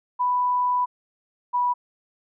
sine tone pair in turn, 990 / 980.3 Hz, B5 / B5, +4 / -13 cents, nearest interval unison, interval 17 cents, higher first, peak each -19 dBFS, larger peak neither, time 0.19-0.86 / 1.53-1.74 s, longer first, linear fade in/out 20 ms, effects none

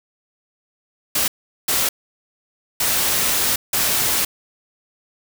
white noise bursts at uneven times, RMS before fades -19 dBFS, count 4, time 1.15-1.28 / 1.68-1.89 / 2.8-3.56 / 3.73-4.25 s, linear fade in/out 5 ms, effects none

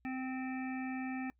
harmonic tone, 259.7 Hz, C4, 13 cents flat, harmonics 1 / 3 / 5 / 7 / 9 / 10, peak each -37 / -45 / -54 / -48 / -50 / -55 dBFS, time 0.05-1.3 s, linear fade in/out 0 ms, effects noise-tail reverb RT60 0.1 s tail -24 dB re dry + added 61 Hz sine -70 dBFS peak until 1.39 s

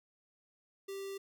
square tone with notch filter, 392 Hz, G4, in tune, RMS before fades -42 dBFS, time 0.88-1.18 s, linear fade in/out 10 ms, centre 1400 Hz, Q 1.4, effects none

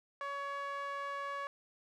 sawtooth tone with band-pass filter, 562 Hz, C#5, 24 cents sharp, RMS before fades -40 dBFS, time 0.21-1.47 s, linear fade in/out 0 ms, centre 1300 Hz, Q 2.4, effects none

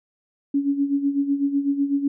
sine tone with tremolo, 280.8 Hz, C#4, 22 cents sharp, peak -16 dBFS, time 0.54-2.08 s, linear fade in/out 5 ms, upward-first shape sine, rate 8 Hz, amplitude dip 70%, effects none

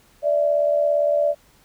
sine tone pair together, 585 / 662.5 Hz, D5 / E5, -7 / +9 cents, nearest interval major second, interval 216 cents, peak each -17 / -23 dBFS, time 0.22-1.35 s, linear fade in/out 50 ms, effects pink hiss -56 dBFS RMS until 1.64 s

